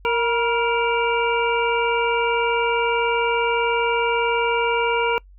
harmonic tone with a mistuned harmonic, 465.4 Hz, A#4, 3 cents flat, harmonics 1 / 2 / 3 / 5 / 6, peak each -21 / -22 / -27 / -26 / -29 dBFS, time 0.05-5.18 s, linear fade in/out 0 ms, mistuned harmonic 2, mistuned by +55 cents, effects noise-tail reverb RT60 0.1 s tail -26 dB re dry + added 47 Hz sine -44 dBFS peak until 5.38 s

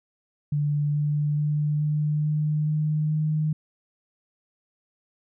sine tone with pitch steps, 146.83 / 148.02 / 149.22 / 150.44 / 151.66 / 152.89 / 154.13 Hz, D3 / D3 / D3 / D3 / D#3 / D#3 / D#3, 0 / +14 / +28 / +42 / -44 / -30 / -16 cents, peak -21 dBFS, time 0.52-3.53 s, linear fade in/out 5 ms, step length 430 ms, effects none

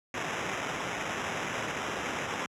white noise with sample-and-hold, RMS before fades -34 dBFS, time 0.14-2.46 s, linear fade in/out 2 ms, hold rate 4410 Hz, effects high-pass 100 Hz 12 dB/octave + low-pass 7000 Hz 12 dB/octave

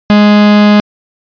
45% pulse tone, 208.1 Hz, G#3, 4 cents sharp, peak -3 dBFS, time 0.1-0.8 s, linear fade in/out 0 ms, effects resampled to 11025 Hz

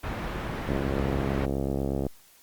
pink low-pass noise, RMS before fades -33 dBFS, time 0.03-1.46 s, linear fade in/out 10 ms, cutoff 2000 Hz, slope 12 dB/octave
click train, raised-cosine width 2 ms, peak -15 dBFS, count 95, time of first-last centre 0.69-2.066 s, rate 68.3 Hz
effects white hiss -57 dBFS RMS until 2.42 s + Opus 48 kbps

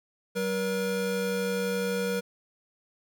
square tone pair together, 190 / 478.2 Hz, F#3 / A#4, +46 / +44 cents, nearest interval octave + major third, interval 1598 cents, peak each -32 / -29 dBFS, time 0.35-2.21 s, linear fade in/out 20 ms, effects none

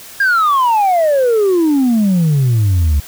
sine exponential sweep, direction down, 1643 to 69.3 Hz, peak -7 dBFS, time 0.2-3 s, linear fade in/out 5 ms, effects tanh soft clip ceiling -8 dBFS + white hiss -35 dBFS RMS until 3.07 s

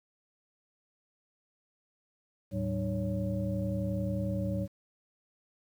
sine tone cluster, 78.3 / 109.6 / 190.6 / 300.6 / 559 Hz, D#2 / A2 / G3 / D4 / C#5, +11 / -6 / -48 / +40 / +14 cents, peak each -39 / -33 / -33 / -40 / -37 dBFS, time 2.51-4.68 s, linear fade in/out 50 ms, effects tanh soft clip ceiling -19 dBFS + 10-bit

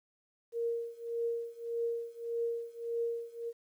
sine tone with tremolo, 466.2 Hz, A#4, in tune, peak -29 dBFS, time 0.52-3.53 s, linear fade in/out 50 ms, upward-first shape triangle, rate 1.7 Hz, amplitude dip 95%, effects 11-bit

